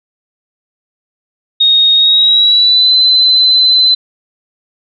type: tone with pitch glide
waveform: sine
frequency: 3729 to 4043 Hz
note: A#7 to B7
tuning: 0 to +40 cents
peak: -5 dBFS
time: 1.6-3.95 s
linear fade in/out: 10 ms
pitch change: +140 cents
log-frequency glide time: 1.95-2.93 s
effects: none